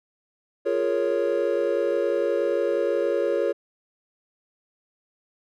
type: chord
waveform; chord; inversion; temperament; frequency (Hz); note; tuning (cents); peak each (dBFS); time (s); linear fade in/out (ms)
triangle; Bb minor seventh; second; equal; 349.2 / 415.3 / 466.2 / 554.4; F4 / Ab4 / Bb4 / Db5; 0 / 0 / 0 / 0; -26 / -25 / -25 / -23; 0.65-3.53; 20
effects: none